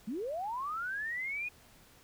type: linear sweep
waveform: sine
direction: up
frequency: 190.8 to 2489 Hz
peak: -34 dBFS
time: 0.07-1.49 s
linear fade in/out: 10 ms
effects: pink hiss -60 dBFS RMS until 2.03 s